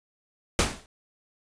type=noise with exponential decay; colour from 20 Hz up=pink; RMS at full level=-18 dBFS; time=0.59-0.86 s; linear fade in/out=1 ms; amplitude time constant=58 ms; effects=resampled to 22050 Hz